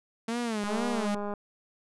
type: tone with vibrato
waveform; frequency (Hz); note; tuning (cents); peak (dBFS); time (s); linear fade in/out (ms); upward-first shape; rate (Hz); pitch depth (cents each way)
sawtooth; 222.6; A3; +20; -25; 0.28-1.15; 5; sine; 2.1; 140
type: click train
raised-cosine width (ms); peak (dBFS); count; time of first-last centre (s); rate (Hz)
1; -22; 144; 0.64-1.338; 205
effects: resampled to 24000 Hz